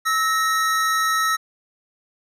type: tone pair together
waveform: square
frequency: 1302.3 / 1864.7 Hz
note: E6 / A#6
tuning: -21 / 0 cents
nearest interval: tritone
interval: 621 cents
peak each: -20 / -24 dBFS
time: 0.05-1.37 s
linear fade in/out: 20 ms
effects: resampled to 32000 Hz